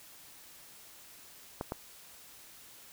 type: clicks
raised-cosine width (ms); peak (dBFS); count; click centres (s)
1; -20; 2; 1.611 / 1.721
effects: white hiss -54 dBFS RMS until 2.92 s